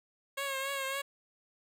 10% pulse tone with vibrato, 545 Hz, C#5, 29 cents flat, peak -25 dBFS, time 0.37-1.02 s, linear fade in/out 10 ms, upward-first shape triangle, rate 3.6 Hz, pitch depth 48 cents each way, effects none

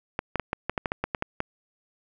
clicks, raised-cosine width 0.5 ms, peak -11 dBFS, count 12, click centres 0.191 / 0.357 / 0.397 / 0.531 / 0.696 / 0.778 / 0.858 / 0.919 / 1.04 / 1.148 / 1.224 / 1.404 s, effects none

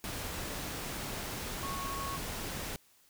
sine tone in noise, 1102 Hz, C#6, 11 cents flat, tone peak -38 dBFS, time 1.63-2.17 s, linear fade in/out 0 ms, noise pink, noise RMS -39 dBFS, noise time 0.04-2.76 s, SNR -2 dB, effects white hiss -65 dBFS RMS until 3.09 s

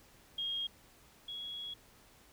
sine tone pair in turn, 3252 / 3336 Hz, G#7 / G#7, -37 / +7 cents, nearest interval unison, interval 44 cents, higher second, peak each -34 / -40 dBFS, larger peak first, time 0.38-0.67 / 1.28-1.74 s, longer second, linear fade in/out 5 ms, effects pink hiss -62 dBFS RMS until 2.32 s

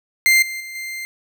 40% pulse tone with level steps, 2093 Hz, C7, in tune, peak -10 / -25 / -30 / -26 dBFS, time 0.26-1.05 s, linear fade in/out 0 ms, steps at 0.42 / 0.6 / 0.75 s, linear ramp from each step 5 ms, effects none

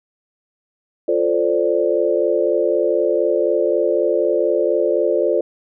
sine chord, D minor seventh, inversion first, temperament equal, 349.2 / 440 / 523.3 / 587.3 Hz, F4 / A4 / C5 / D5, 0 / 0 / 0 / 0 cents, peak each -20 dBFS, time 1.08-5.41 s, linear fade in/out 5 ms, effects none

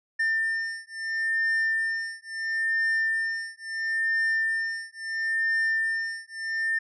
triangle beating tone pair, 1800 / 1800.74 Hz, A6 / A6, +39 / +40 cents, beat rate 0.74 Hz, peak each -26 dBFS, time 0.19-6.79 s, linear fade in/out 10 ms, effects resampled to 22050 Hz

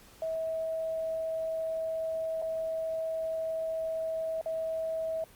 sine tone with dropouts, 646 Hz, E5, 35 cents flat, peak -30 dBFS, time 0.22-5.24 s, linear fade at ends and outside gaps 2 ms, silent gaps 2.418-2.423 / 4.413-4.459 s, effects pink hiss -56 dBFS RMS until 5.35 s + Opus 48 kbps

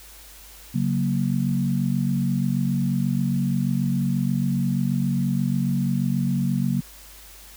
sine chord, F# major, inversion second, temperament equal, 138.59 / 185 / 233.1 Hz, C#3 / F#3 / A#3, 0 / 0 / 0 cents, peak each -24 / -24 / -25 dBFS, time 0.74-6.81 s, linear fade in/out 10 ms, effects added 50 Hz sine -48 dBFS peak until 7.56 s + white hiss -46 dBFS RMS until 7.56 s

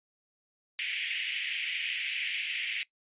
white band-pass noise, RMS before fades -34 dBFS, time 0.79-2.83 s, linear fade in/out 0 ms, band 2000 to 3100 Hz, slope 48 dB/octave, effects noise-tail reverb RT60 0.1 s tail -20 dB re dry + resampled to 8000 Hz

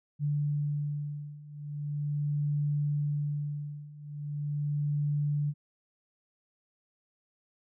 sine beating tone pair, 146.2 / 146.6 Hz, D3 / D3, -7 / -3 cents, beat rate 0.4 Hz, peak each -33 / -31 dBFS, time 0.19-5.54 s, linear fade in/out 50 ms, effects none

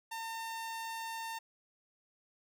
sawtooth tone, 906 Hz, A#5, 50 cents flat, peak -35 dBFS, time 0.11-1.39 s, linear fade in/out 10 ms, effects none

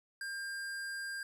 square tone, 1600 Hz, G6, 35 cents sharp, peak -39 dBFS, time 0.21-1.23 s, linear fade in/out 2 ms, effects resampled to 32000 Hz

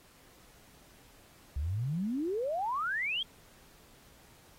sine exponential sweep, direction up, 65.41 to 3322 Hz, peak -30 dBFS, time 1.56-3.23 s, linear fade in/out 5 ms, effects pink hiss -60 dBFS RMS until 4.58 s + AAC 48 kbps

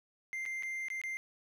triangle tone with dropouts, 2093 Hz, C7, in tune, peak -34 dBFS, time 0.33-1.17 s, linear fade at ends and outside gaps 0 ms, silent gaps 0.454-0.461 / 0.625-0.633 / 0.884-0.902 / 1.015-1.037 s, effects none

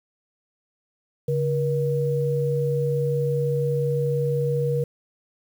sine tone pair together, 141.99 / 477.6 Hz, C#3 / A#4, +42 / +42 cents, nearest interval octave + major sixth, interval 2100 cents, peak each -23 dBFS, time 1.28-4.84 s, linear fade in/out 5 ms, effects 8-bit

